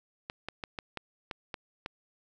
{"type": "clicks", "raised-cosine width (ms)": 0.3, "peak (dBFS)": -20, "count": 8, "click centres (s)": [0.299, 0.486, 0.638, 0.788, 0.973, 1.312, 1.542, 1.861], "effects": []}